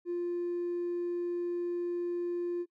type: tone with hard clipping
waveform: sine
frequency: 349.2 Hz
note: F4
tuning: in tune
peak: -31 dBFS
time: 0.05-2.66 s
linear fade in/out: 50 ms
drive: 1 dB
effects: noise-tail reverb RT60 0.1 s tail -23 dB re dry